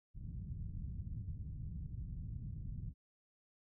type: low-pass noise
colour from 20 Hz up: white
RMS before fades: -44 dBFS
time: 0.14-2.94 s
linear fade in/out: 50 ms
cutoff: 140 Hz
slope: 24 dB/octave
effects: none